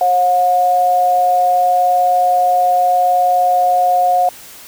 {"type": "tone pair together", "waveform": "sine", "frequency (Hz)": [540, 720.8], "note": ["C#5", "F#5"], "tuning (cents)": [-45, -45], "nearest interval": "perfect fourth", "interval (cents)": 500, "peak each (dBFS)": [-20, -10], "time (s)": [0.01, 4.29], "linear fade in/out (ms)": 2, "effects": ["white hiss -37 dBFS RMS until 4.67 s"]}